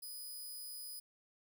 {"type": "tone", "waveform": "5% pulse", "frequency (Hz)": 4983, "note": "D#8", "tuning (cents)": 2, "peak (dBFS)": -38, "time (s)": [0.02, 1], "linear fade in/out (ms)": 10, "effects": []}